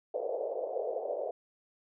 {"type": "band-pass noise", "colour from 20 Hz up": "pink", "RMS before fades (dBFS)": -35, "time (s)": [0.14, 1.31], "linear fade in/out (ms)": 5, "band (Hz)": [460, 650], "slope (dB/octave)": 48, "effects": []}